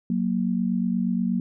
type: tone pair together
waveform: sine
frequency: 185 / 233.4 Hz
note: F#3 / A#3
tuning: 0 / +2 cents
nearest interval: major third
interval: 402 cents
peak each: -24 dBFS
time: 0.1-1.4 s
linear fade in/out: 2 ms
effects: none